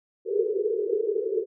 white band-pass noise, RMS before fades -26 dBFS, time 0.25-1.46 s, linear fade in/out 50 ms, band 380 to 460 Hz, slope 96 dB/octave, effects none

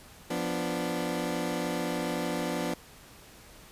20% pulse chord, B diminished, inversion second, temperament equal, 174.61 / 246.9 / 293.7 Hz, F3 / B3 / D4, 0 / 0 / 0 cents, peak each -29 dBFS, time 0.3-2.74 s, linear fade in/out 5 ms, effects pink hiss -52 dBFS RMS until 3.71 s + resampled to 32000 Hz

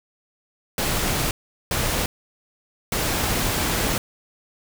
pink noise bursts at uneven times, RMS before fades -23 dBFS, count 3, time 0.78-1.31 / 1.71-2.06 / 2.92-3.98 s, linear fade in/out 2 ms, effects none

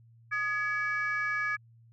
sine tone cluster, 1235 / 1685 / 2285 Hz, D#6 / G#6 / D7, -13 / +25 / -48 cents, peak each -34 / -29 / -34 dBFS, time 0.31-1.57 s, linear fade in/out 20 ms, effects tanh soft clip ceiling -22 dBFS + added 115 Hz sine -55 dBFS peak until 1.92 s

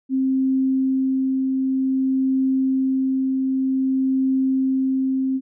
sine tone with tremolo, 264.2 Hz, C4, 17 cents sharp, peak -16 dBFS, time 0.09-5.41 s, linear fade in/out 50 ms, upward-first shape triangle, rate 0.53 Hz, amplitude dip 25%, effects none

